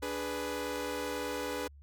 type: chord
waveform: sawtooth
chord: G# diminished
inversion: second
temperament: equal with one note detuned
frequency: 292 / 415.3 / 493.9 Hz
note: D4 / G#4 / B4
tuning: -10 / 0 / 0 cents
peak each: -36 / -36 / -33 dBFS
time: 0.02-1.68 s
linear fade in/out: 10 ms
effects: added 71 Hz sine -51 dBFS peak until 1.82 s